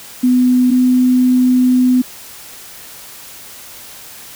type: tone pair in turn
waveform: sine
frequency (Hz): 250.6 / 252.2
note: B3 / B3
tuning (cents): +25 / +36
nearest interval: unison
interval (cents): 11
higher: second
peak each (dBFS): -8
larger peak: neither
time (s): 0.23-0.71 / 0.71-2.02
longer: second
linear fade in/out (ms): 10
effects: white hiss -35 dBFS RMS until 4.35 s